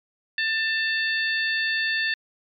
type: harmonic tone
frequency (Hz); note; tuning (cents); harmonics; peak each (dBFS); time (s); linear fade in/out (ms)
890; A5; +20; 2 / 3 / 4 / 5; -23 / -30 / -32 / -32; 0.38-2.14; 2
effects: MP3 96 kbps